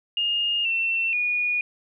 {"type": "tone with pitch steps", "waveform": "sine", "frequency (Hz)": [2837, 2696, 2451], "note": ["F7", "E7", "D#7"], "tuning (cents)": [27, 38, -27], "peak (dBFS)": -21, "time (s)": [0.17, 1.61], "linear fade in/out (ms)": 2, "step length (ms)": 480, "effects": []}